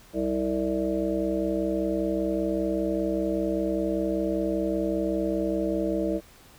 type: harmonic tone with a mistuned harmonic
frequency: 65.1 Hz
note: C2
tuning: 8 cents flat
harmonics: 1 / 3 / 5 / 7 / 9 / 10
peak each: -38 / -32 / -27 / -32 / -30 / -37 dBFS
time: 0.13-6.21 s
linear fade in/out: 50 ms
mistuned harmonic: 1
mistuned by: -57 cents
effects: pink hiss -53 dBFS RMS until 6.58 s